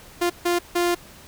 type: tone bursts at uneven times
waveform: sawtooth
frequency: 349.2 Hz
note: F4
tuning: in tune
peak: -15 dBFS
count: 3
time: 0.21-0.3 / 0.45-0.59 / 0.75-0.95 s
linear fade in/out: 10 ms
effects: pink hiss -46 dBFS RMS until 1.27 s

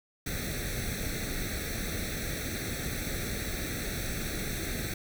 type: noise with comb filter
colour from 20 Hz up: pink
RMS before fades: -34 dBFS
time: 0.26-4.94 s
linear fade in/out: 5 ms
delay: 0.5 ms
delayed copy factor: +0.9
effects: none

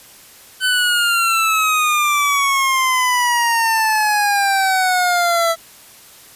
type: exponential sweep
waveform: 25% pulse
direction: down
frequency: 1521 to 659.3 Hz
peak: -10 dBFS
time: 0.6-5.56 s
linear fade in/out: 50 ms
effects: white hiss -43 dBFS RMS until 6.35 s + resampled to 32000 Hz

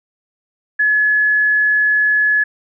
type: tone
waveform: sine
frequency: 1703 Hz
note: G#6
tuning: 43 cents sharp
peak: -11 dBFS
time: 0.79-2.44 s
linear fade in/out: 10 ms
effects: none

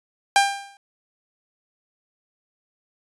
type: tone with exponential decay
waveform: sawtooth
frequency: 797 Hz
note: G5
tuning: 28 cents sharp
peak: -7 dBFS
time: 0.36-0.77 s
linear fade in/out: 1 ms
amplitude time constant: 88 ms
effects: resampled to 24000 Hz

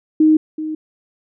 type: tone with echo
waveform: sine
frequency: 311.3 Hz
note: D#4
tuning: 1 cent sharp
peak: -8 dBFS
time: 0.2-0.37 s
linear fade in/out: 5 ms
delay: 380 ms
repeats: 1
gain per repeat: -13 dB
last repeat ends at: 0.75 s
effects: none

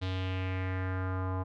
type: tone with low-pass filter sweep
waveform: square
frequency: 93.3 Hz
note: F#2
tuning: 15 cents sharp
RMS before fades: -33 dBFS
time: 0.01-1.44 s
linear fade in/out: 20 ms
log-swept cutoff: 3800 to 1000 Hz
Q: 2.8
effects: none

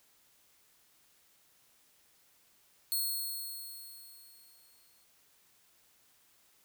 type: tone with exponential decay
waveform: 5% pulse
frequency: 4310 Hz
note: C#8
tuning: 49 cents flat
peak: -22 dBFS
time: 2.92-5.04 s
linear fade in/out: 0 ms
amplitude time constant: 460 ms
effects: white hiss -67 dBFS RMS until 6.64 s

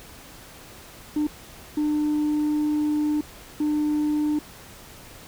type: tone bursts at uneven times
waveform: sine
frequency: 300.1 Hz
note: D4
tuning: 38 cents sharp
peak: -18 dBFS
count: 3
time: 1.16-1.27 / 1.77-3.21 / 3.6-4.39 s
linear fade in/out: 5 ms
effects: tanh soft clip ceiling -19 dBFS + pink hiss -45 dBFS RMS until 5.27 s

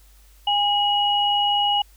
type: tone pair together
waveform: sine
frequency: 817 / 2906 Hz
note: G#5 / F#7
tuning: -29 / -32 cents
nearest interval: octave + minor seventh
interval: 2197 cents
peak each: -20 dBFS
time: 0.47-1.82 s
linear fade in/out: 5 ms
effects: added 50 Hz sine -49 dBFS peak until 1.96 s + white hiss -57 dBFS RMS until 1.96 s

